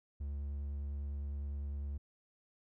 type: tone with vibrato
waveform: triangle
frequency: 71.1 Hz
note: C#2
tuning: 45 cents sharp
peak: -35 dBFS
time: 0.2-1.98 s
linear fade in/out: 10 ms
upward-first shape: square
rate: 9.9 Hz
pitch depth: 11 cents each way
effects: none